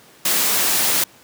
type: noise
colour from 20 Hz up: white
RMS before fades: -18 dBFS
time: 0.25-1.04 s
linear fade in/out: 5 ms
effects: pink hiss -48 dBFS RMS until 1.23 s + high-pass 150 Hz 12 dB/octave